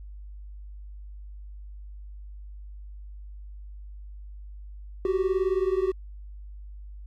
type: beating tone pair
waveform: triangle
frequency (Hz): 370 / 389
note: F#4 / G4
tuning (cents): 0 / -13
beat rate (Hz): 19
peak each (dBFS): -23 / -24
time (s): 5.05-5.92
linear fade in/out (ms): 2
effects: added 50 Hz sine -39 dBFS peak until 7.06 s